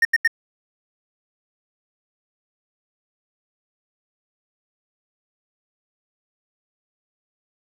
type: tone bursts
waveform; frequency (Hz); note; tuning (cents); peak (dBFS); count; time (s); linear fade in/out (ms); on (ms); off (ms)
triangle; 1837; A#6; -26; -11; 3; 0.02-0.277; 5; 31; 82
effects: none